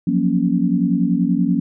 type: chord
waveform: sine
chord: Gb major seventh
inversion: third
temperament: equal with one note detuned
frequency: 174.61 / 185 / 235.7 / 277.2 Hz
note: F3 / Gb3 / Bb3 / Db4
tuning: 0 / 0 / +19 / 0 cents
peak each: -20 dBFS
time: 0.07-1.6 s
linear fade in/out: 5 ms
effects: none